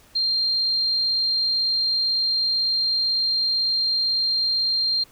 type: tone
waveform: sine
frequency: 4186 Hz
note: C8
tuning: in tune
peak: -19 dBFS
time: 0.15-5.04 s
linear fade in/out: 10 ms
effects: pink hiss -53 dBFS RMS until 5.11 s